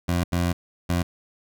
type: tone bursts at uneven times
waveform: 20% pulse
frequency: 87.31 Hz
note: F2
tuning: in tune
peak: -16 dBFS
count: 3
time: 0.08-0.24 / 0.32-0.53 / 0.89-1.03 s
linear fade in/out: 10 ms
effects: none